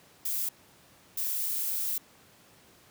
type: noise bursts at uneven times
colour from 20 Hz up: violet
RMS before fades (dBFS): -31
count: 2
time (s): 0.25-0.49 / 1.17-1.98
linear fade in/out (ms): 5
effects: pink hiss -58 dBFS RMS until 2.9 s + high-pass 100 Hz 12 dB/octave